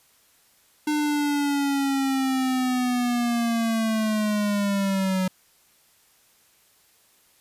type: linear sweep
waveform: square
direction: down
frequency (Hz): 301.6 to 185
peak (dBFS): -22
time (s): 0.87-5.28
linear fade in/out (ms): 5
effects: white hiss -60 dBFS RMS until 7.4 s + resampled to 32000 Hz